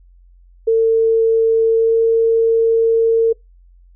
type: tone with pitch glide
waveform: sine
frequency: 450.9 to 454.3 Hz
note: A4 to A#4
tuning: +42 to -45 cents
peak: -10 dBFS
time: 0.67-3.33 s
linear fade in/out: 10 ms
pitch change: +13 cents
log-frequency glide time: 1.71-1.98 s
effects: noise-tail reverb RT60 0.2 s tail -26 dB re dry + added 44 Hz sine -44 dBFS peak until 3.95 s